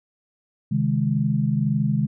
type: chord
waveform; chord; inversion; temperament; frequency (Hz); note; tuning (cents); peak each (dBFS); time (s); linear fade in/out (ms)
sine; Ab major; first; equal with one note detuned; 133.72 / 155.56 / 207.7; C3 / Eb3 / Ab3; +38 / 0 / 0; -23; 0.71-2.07; 10
effects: none